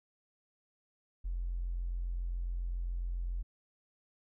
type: tone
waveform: triangle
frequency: 43.65 Hz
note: F1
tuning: in tune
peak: -29 dBFS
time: 1.24-3.43 s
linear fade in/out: 20 ms
effects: tanh soft clip ceiling -31 dBFS